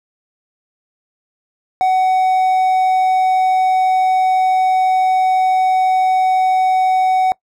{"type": "tone", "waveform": "triangle", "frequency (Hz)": 749, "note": "F#5", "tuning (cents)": 21, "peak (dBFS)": -9, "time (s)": [1.81, 7.32], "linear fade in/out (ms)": 0, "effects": ["noise-tail reverb RT60 0.1 s tail -23 dB re dry"]}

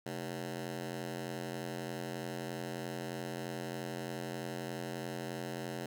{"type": "ring-modulated tone", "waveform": "15% pulse", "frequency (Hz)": 174.61, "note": "F3", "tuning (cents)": 0, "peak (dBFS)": -29, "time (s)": [0.06, 5.86], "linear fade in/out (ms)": 2, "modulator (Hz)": 41.6, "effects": []}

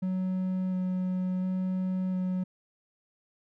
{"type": "tone with vibrato", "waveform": "triangle", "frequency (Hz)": 185, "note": "F#3", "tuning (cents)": 0, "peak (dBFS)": -25, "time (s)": [0.02, 2.44], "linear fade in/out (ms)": 10, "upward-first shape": "square", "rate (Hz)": 0.71, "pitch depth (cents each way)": 8, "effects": []}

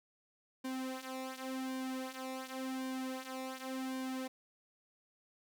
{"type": "tone with flanger", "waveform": "sawtooth", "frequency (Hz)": 260.9, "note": "C4", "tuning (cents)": -5, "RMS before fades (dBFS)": -41, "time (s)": [0.64, 4.28], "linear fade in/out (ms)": 10, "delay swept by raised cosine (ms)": [1.5, 4.5], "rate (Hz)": 0.9, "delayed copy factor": -0.75, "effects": []}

